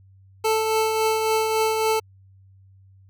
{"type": "tone with tremolo", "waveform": "25% pulse", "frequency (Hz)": 440, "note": "A4", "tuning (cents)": 0, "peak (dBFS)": -14, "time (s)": [0.44, 2], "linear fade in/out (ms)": 10, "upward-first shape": "triangle", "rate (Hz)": 3.6, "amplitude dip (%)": 40, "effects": ["added 96 Hz sine -49 dBFS peak until 3.09 s"]}